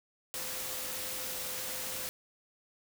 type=tone in noise; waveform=sine; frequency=515 Hz; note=C5; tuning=28 cents flat; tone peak=-49 dBFS; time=0.34-2.09 s; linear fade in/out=0 ms; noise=white; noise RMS=-38 dBFS; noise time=0.34-2.09 s; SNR=-14 dB; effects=none